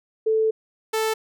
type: tone pair in turn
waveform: sine / sawtooth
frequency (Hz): 440 / 440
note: A4 / A4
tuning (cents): 0 / 0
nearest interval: unison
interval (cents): 0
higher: neither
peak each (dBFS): -17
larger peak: neither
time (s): 0.26-0.51 / 0.93-1.14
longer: first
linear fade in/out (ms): 10
effects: none